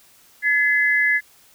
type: tone pair together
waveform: sine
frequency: 1706 / 2038 Hz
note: G#6 / C7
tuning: +46 / -46 cents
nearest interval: minor third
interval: 308 cents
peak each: -18 dBFS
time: 0.42-1.21 s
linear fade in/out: 50 ms
effects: white hiss -53 dBFS RMS until 1.54 s